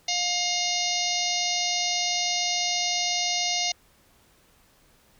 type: harmonic tone with a mistuned harmonic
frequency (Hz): 709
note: F5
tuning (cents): +26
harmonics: 1 / 3 / 4 / 5 / 6 / 7 / 8 / 9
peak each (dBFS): -32 / -32 / -32 / -32 / -32 / -32 / -32 / -32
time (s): 0.08-3.72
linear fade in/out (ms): 5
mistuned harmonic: 5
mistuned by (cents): +57
effects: pink hiss -60 dBFS RMS until 5.19 s